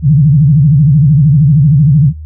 sine tone with vibrato, 145.6 Hz, D3, 15 cents flat, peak -3 dBFS, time 0.02-2.13 s, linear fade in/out 50 ms, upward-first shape sine, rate 13 Hz, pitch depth 190 cents each way, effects noise-tail reverb RT60 0.2 s tail -23 dB re dry + added 77 Hz sine -23 dBFS peak until 2.25 s

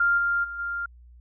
sine tone with level steps, 1396.9 Hz, F6, in tune, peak -18 / -21 / -32 / -27 dBFS, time 0-0.86 s, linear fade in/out 5 ms, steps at 0.17 / 0.43 / 0.58 s, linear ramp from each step 20 ms, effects added 60 Hz sine -47 dBFS peak until 1.2 s

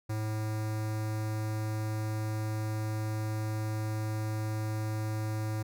square tone with notch filter, 108.3 Hz, A2, 27 cents flat, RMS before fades -33 dBFS, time 0.09-5.63 s, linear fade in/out 10 ms, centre 3100 Hz, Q 1.6, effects none

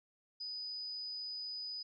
sine tone, 4978 Hz, D#8, in tune, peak -40 dBFS, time 0.4-1.83 s, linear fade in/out 10 ms, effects none

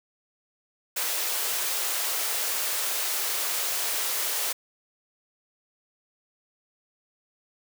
white high-pass noise, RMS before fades -28 dBFS, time 0.96-4.53 s, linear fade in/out 10 ms, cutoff 400 Hz, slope 24 dB/octave, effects none

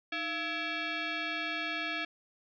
sine tone with frequency modulation, 311.1 Hz, D#4, in tune, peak -32 dBFS, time 0.12-2.05 s, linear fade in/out 5 ms, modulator 998 Hz, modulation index 3.1, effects none

